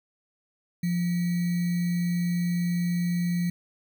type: tone with sample-and-hold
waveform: sine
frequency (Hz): 174.61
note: F3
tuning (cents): 0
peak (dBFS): -23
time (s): 0.83-3.5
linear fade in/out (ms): 5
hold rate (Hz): 2100
effects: none